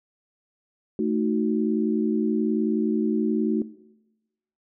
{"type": "chord", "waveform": "sine", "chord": "D# diminished", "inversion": "second", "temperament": "equal", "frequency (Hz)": [220, 311.1, 370], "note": ["A3", "D#4", "F#4"], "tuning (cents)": [0, 0, 0], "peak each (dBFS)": [-25, -27, -26], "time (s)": [0.99, 3.62], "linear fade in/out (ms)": 2, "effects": ["noise-tail reverb RT60 1.0 s tail -18 dB re dry"]}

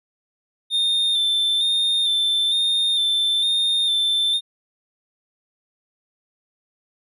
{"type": "tone with vibrato", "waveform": "triangle", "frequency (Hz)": 3600, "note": "A7", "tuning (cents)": 39, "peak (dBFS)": -16, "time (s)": [0.7, 4.41], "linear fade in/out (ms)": 50, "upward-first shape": "square", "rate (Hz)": 1.1, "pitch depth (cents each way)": 26, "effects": []}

